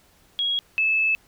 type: tone pair in turn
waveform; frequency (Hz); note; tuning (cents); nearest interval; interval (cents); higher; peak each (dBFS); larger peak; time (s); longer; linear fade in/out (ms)
sine; 3306 / 2613; G#7 / E7; -9 / -16; major third; 407; first; -21 / -18; second; 0.39-0.59 / 0.78-1.15; second; 0
effects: pink hiss -58 dBFS RMS until 1.27 s